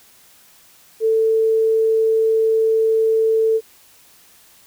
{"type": "tone", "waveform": "sine", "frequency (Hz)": 444.5, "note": "A4", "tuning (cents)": 18, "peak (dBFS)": -13, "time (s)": [1, 3.61], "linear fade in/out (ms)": 50, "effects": ["white hiss -50 dBFS RMS until 4.66 s"]}